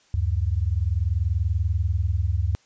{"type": "tone pair together", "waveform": "sine", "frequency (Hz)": [75, 95.38], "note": ["D2", "G2"], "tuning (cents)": [37, -47], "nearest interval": "major third", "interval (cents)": 416, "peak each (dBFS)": -23, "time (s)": [0.14, 2.55], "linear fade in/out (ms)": 0, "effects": ["white hiss -60 dBFS RMS until 2.65 s", "resampled to 16000 Hz"]}